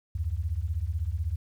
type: beating tone pair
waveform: sine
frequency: 73.4 / 89.4 Hz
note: D2 / F2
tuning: 0 / +41 cents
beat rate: 16 Hz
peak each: -30 dBFS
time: 0.15-1.36 s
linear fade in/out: 5 ms
effects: 10-bit